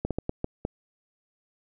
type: slowing click train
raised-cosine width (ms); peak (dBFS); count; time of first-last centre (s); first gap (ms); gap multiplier
2; -14; 6; 0.05-0.651; 57; 1.38
effects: none